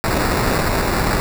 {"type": "noise with sample-and-hold", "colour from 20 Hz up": "pink", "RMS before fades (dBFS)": -18, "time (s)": [0.04, 1.2], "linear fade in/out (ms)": 0, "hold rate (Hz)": 3150, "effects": []}